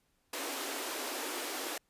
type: high-pass noise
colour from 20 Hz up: pink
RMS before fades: -38 dBFS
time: 0.33-1.78 s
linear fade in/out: 5 ms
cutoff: 260 Hz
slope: 96 dB/octave
effects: pink hiss -75 dBFS RMS until 1.89 s + resampled to 32000 Hz